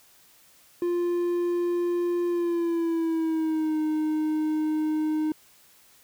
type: tone with pitch glide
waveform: triangle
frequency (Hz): 349.2 to 309.3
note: F4 to D#4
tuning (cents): 0 to -10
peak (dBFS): -21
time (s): 0.82-5.32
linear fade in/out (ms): 2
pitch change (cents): -210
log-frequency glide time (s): 2.28-3.79
effects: white hiss -57 dBFS RMS until 6.03 s